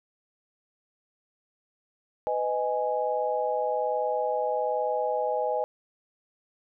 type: chord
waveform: sine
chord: G# minor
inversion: first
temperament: equal with one note detuned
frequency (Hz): 501.1 / 622.3 / 830.6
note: B4 / D#5 / G#5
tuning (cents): +25 / 0 / 0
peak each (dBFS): -29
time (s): 2.27-5.64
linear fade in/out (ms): 0
effects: none